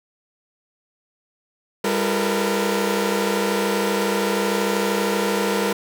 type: tone cluster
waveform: sawtooth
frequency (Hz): 199.7 / 339.8 / 431.7 / 459.7 / 492.5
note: G3 / F4 / A4 / A#4 / B4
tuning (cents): +32 / -47 / -33 / -24 / -5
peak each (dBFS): -20 / -24 / -27 / -20 / -23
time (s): 1.84-5.73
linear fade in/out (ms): 5
effects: none